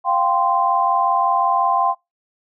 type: chord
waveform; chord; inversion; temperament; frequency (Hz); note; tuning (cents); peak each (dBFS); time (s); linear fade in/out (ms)
sine; F suspended second; none; equal with one note detuned; 698.5 / 784 / 1040.5; F5 / G5 / C6; 0 / 0 / -10; -21 / -19 / -18; 0.04-1.95; 50
effects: noise-tail reverb RT60 0.2 s tail -22 dB re dry